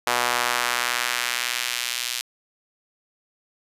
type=tone with high-pass filter sweep; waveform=sawtooth; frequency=121.8 Hz; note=B2; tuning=24 cents flat; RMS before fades=-25 dBFS; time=0.07-2.21 s; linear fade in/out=0 ms; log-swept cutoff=850 to 3400 Hz; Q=1; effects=resampled to 32000 Hz